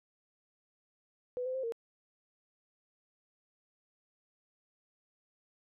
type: tone with pitch steps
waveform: sine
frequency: 497 / 514 / 525 / 461.1 Hz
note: B4 / C5 / C5 / A#4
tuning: +11 / -31 / +6 / -19 cents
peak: -33 dBFS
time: 1.37-1.722 s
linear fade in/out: 0 ms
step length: 88 ms
effects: none